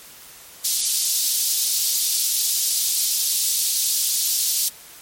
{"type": "high-pass noise", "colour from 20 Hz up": "pink", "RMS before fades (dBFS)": -21, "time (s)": [0.64, 4.69], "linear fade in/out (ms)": 10, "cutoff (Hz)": 4200, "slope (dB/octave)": 24, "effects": ["white hiss -43 dBFS RMS until 5.01 s", "MP3 64 kbps"]}